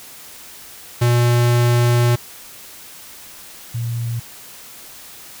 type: tone pair in turn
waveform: square / sine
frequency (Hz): 120.3 / 117.15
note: B2 / A#2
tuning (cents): -45 / +9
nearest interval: unison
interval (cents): 46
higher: first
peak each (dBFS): -13 / -20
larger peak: first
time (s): 1.01-2.16 / 3.74-4.2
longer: first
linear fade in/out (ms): 10
effects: white hiss -39 dBFS RMS until 5.4 s